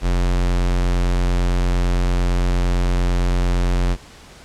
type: tone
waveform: square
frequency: 44.42 Hz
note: F1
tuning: 30 cents sharp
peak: -16 dBFS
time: 0.01-3.97 s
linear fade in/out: 50 ms
effects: pink hiss -43 dBFS RMS until 4.44 s + low-pass 8000 Hz 12 dB/octave